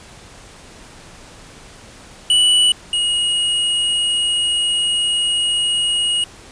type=tone pair in turn; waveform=square; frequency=2954 / 2883 Hz; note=F#7 / F#7; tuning=-3 / -46 cents; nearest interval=unison; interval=43 cents; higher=first; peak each=-11 / -16 dBFS; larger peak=first; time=2.3-2.72 / 2.93-6.24 s; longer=second; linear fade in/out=2 ms; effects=pink hiss -41 dBFS RMS until 6.51 s + resampled to 22050 Hz